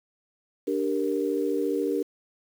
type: chord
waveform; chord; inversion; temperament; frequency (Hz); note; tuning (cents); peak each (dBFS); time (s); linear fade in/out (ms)
sine; G minor; second; equal; 293.7 / 392 / 466.2; D4 / G4 / Bb4; 0 / 0 / 0; -28; 0.67-2.03; 10
effects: 8-bit